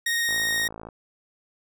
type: tone with vibrato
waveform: sawtooth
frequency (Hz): 1864.7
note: A#6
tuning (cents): 0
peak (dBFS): -19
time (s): 0.06-0.68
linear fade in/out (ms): 5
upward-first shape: sine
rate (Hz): 17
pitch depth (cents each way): 11
type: click train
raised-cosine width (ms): 1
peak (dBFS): -25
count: 34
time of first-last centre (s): 0.29-0.888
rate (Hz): 55.2
effects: none